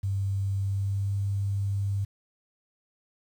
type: tone with pitch glide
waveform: sine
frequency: 98 to 99.31 Hz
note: G2 to G2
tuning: 0 to +23 cents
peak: -25 dBFS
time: 0.03-2.05 s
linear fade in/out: 10 ms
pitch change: +23 cents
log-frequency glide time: 0.61-1.13 s
effects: 9-bit